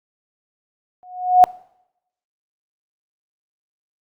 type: tone with exponential growth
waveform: sine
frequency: 729 Hz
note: F#5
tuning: 26 cents flat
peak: -3 dBFS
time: 1.03-1.44 s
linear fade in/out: 0 ms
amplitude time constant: 89 ms
effects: noise-tail reverb RT60 0.8 s tail -23 dB re dry + Opus 48 kbps